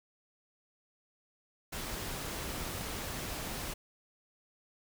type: noise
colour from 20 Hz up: pink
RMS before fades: -39 dBFS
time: 1.72-3.74 s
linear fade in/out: 10 ms
effects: none